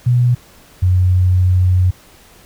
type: tone pair in turn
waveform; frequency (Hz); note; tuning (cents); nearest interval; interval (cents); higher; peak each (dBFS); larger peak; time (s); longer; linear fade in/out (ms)
sine; 122.7 / 91.31; B2 / F#2; -11 / -22; perfect fourth; 511; first; -9; neither; 0.06-0.35 / 0.82-1.91; second; 10
effects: pink hiss -45 dBFS RMS until 2.45 s